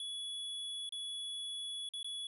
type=tone with dropouts; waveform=square; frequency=3392 Hz; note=G#7; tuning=36 cents sharp; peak=-40 dBFS; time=0-2.27 s; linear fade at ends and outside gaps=2 ms; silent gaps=0.892-0.923 / 1.89-1.936 / 2.03-2.044 s; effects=resampled to 32000 Hz